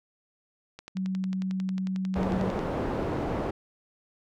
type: click train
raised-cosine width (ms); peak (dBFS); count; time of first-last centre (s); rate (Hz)
0.2; -25; 21; 0.79-2.592; 11.1
type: tone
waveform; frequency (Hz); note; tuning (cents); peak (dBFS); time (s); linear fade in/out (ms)
sine; 188.4; F#3; +32; -27; 0.95-2.51; 20
type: low-pass noise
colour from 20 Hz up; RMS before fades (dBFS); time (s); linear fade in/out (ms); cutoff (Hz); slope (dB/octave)
white; -30; 2.15-3.51; 10; 550; 12
effects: none